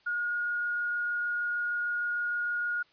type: tone with frequency modulation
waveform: sine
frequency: 1435 Hz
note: F6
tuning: 47 cents sharp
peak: -28 dBFS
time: 0.06-2.83 s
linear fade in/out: 10 ms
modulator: 26.5 Hz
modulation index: 0.41
effects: white hiss -64 dBFS RMS until 2.92 s + resampled to 11025 Hz